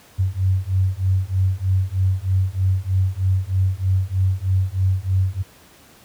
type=beating tone pair; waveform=sine; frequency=92.8 / 96 Hz; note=F#2 / G2; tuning=+6 / -36 cents; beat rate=3.2 Hz; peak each=-19 / -19 dBFS; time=0.18-5.43 s; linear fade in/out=20 ms; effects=pink hiss -49 dBFS RMS until 6.04 s + high-pass 60 Hz 12 dB/octave